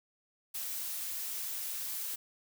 blue noise, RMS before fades -38 dBFS, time 0.54-2.16 s, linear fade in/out 10 ms, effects none

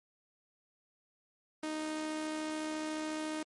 sawtooth tone with amplitude modulation, 310.2 Hz, D#4, 5 cents flat, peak -30 dBFS, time 1.63-3.43 s, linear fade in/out 5 ms, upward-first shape sine, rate 74.1 Hz, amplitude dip 30%, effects MP3 48 kbps

